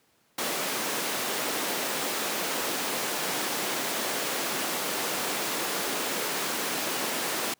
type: high-pass noise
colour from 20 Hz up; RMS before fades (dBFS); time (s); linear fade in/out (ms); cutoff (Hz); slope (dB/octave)
pink; -30; 0.38-7.54; 5; 280; 12
effects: pink hiss -66 dBFS RMS until 7.59 s + high-pass 150 Hz 12 dB/octave